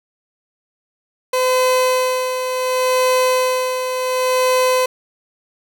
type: tone with tremolo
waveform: 30% pulse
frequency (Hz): 510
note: C5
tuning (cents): -44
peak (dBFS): -10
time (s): 1.33-4.86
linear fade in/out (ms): 5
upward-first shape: sine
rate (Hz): 0.69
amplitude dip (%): 55
effects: none